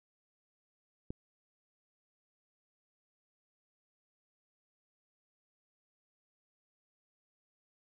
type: click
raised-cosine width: 3 ms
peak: -26 dBFS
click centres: 1.105 s
effects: none